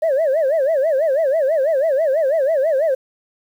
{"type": "tone with vibrato", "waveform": "sine", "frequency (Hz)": 587.3, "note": "D5", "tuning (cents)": 0, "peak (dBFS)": -12, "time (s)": [0.02, 2.95], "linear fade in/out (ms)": 10, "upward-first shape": "sine", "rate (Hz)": 6.1, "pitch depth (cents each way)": 210, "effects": ["tanh soft clip ceiling -12 dBFS", "8-bit"]}